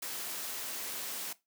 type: noise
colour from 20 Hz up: white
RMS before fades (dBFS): -39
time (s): 0.02-1.33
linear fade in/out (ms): 5
effects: noise-tail reverb RT60 0.2 s tail -18 dB re dry + high-pass 200 Hz 12 dB/octave